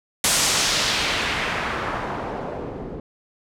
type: noise with low-pass filter sweep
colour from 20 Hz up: white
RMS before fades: -24 dBFS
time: 0.24-3 s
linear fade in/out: 2 ms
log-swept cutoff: 9400 to 340 Hz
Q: 1.1
effects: none